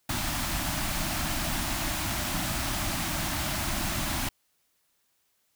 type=band-stop noise; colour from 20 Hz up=pink; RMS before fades=-30 dBFS; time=0.09-4.29 s; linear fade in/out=5 ms; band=350 to 580 Hz; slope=96 dB/octave; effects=white hiss -72 dBFS RMS until 5.55 s